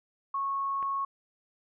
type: tone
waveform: sine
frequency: 1100 Hz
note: C#6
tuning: 14 cents flat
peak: -28 dBFS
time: 0.34-1.05 s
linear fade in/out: 5 ms
type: click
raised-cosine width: 0.5 ms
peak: -30 dBFS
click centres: 0.827 s
effects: none